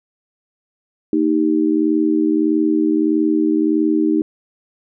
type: tone with amplitude modulation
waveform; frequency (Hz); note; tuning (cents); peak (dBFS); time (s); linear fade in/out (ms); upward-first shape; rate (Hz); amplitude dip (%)
sine; 311.1; D#4; 0; -9; 1.13-4.22; 2; sine; 81.6; 90
effects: none